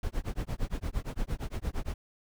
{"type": "noise with tremolo", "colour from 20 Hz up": "brown", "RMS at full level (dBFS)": -30, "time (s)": [0.03, 1.94], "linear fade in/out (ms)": 2, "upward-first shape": "sine", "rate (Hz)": 8.7, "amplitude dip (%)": 100, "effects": []}